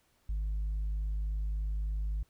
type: tone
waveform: sine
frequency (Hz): 51.7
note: G#1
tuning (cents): -7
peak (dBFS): -28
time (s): 0.29-2.23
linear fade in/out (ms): 5
effects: tanh soft clip ceiling -29 dBFS + pink hiss -71 dBFS RMS until 2.29 s